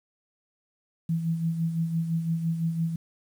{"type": "tone with tremolo", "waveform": "sine", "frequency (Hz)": 164.81, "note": "E3", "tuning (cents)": 0, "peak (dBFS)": -22, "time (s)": [1.09, 2.96], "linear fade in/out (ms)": 5, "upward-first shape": "sine", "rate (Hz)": 5.9, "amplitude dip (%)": 55, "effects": ["9-bit"]}